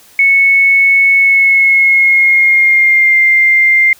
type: tone with pitch glide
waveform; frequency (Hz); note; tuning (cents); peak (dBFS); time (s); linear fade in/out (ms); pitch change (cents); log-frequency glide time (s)
sine; 2206 to 2100; C#7 to C7; -9 to +6; -5; 0.19-3.93; 2; -85; 1.17-3.2
effects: white hiss -43 dBFS RMS until 3.99 s